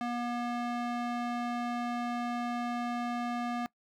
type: tone with band-pass filter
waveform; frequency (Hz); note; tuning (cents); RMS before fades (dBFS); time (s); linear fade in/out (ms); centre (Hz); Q
square; 240.3; B3; -47; -34; 0.01-3.66; 0; 900; 0.64
effects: noise-tail reverb RT60 0.1 s tail -22 dB re dry